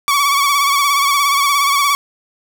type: tone with vibrato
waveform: sawtooth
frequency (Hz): 1129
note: C#6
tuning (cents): +31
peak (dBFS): -8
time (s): 0.08-1.95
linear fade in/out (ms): 0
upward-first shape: sine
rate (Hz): 17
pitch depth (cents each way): 51
effects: 8-bit